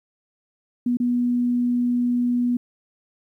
sine tone with dropouts, 243.7 Hz, B3, 23 cents flat, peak -18 dBFS, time 0.86-2.57 s, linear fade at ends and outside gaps 5 ms, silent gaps 0.971-1 s, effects 10-bit

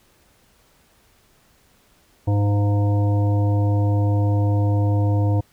harmonic tone with a mistuned harmonic, 102.5 Hz, G#2, 22 cents flat, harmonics 1 / 3 / 5 / 7 / 9, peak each -16 / -26 / -30 / -33 / -35 dBFS, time 2.27-5.41 s, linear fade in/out 10 ms, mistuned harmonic 7, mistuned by -29 cents, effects pink hiss -58 dBFS RMS until 5.52 s

